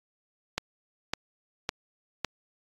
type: click train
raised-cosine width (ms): 0.2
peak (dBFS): -10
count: 4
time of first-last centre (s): 0.58-2.247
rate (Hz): 1.8
effects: AAC 32 kbps